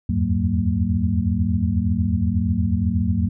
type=tone cluster; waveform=sine; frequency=80.7 / 89 / 102.6 / 186.5 / 228.6 Hz; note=E2 / F2 / G#2 / F#3 / A#3; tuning=-36 / +33 / -21 / +14 / -34 cents; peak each=-24 dBFS; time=0.09-3.29 s; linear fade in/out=5 ms; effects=none